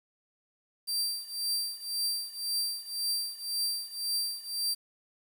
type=tone with tremolo; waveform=sawtooth; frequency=4700 Hz; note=D8; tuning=1 cent sharp; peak=-24 dBFS; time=0.87-4.75 s; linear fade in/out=20 ms; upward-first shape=triangle; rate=1.9 Hz; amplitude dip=90%; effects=9-bit